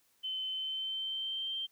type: tone with pitch glide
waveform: sine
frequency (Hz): 3061 to 3143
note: G7 to G7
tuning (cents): -42 to +4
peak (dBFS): -34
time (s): 0.23-1.67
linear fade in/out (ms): 20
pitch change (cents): +46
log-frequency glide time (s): 0.51-1.49
effects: white hiss -71 dBFS RMS until 1.71 s